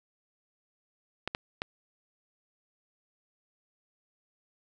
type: clicks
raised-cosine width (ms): 0.3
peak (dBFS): -15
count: 3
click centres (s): 1.276 / 1.349 / 1.619
effects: none